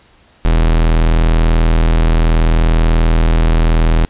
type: tone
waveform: 45% pulse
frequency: 40.7 Hz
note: E1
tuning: 21 cents flat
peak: -8 dBFS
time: 0.45-4.05 s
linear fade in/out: 0 ms
effects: pink hiss -49 dBFS RMS until 4.09 s + resampled to 8000 Hz